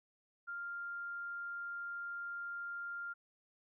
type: tone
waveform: sine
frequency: 1396.9 Hz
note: F6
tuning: in tune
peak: -40 dBFS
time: 0.47-3.14 s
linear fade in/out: 20 ms
effects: none